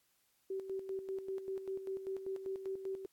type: tone with tremolo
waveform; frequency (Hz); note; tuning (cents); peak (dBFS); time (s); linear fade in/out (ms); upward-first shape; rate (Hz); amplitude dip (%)
sine; 384.5; G4; -33; -36; 0.5-3.06; 5; square; 5.1; 60
effects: white hiss -75 dBFS RMS until 3.12 s + AAC 64 kbps